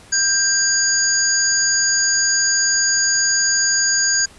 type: tone cluster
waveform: sine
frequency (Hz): 1587 / 4819 / 6520 / 6900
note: G6 / D8 / G#8 / A8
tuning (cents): +21 / +44 / -33 / -35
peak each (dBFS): -20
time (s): 0.12-4.26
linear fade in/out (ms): 10
effects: pink hiss -45 dBFS RMS until 4.38 s + resampled to 24000 Hz